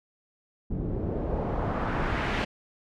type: noise with low-pass filter sweep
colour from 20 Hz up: pink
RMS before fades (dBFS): -29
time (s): 0.7-2.45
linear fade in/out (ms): 10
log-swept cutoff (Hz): 260 to 2800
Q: 1.2
effects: none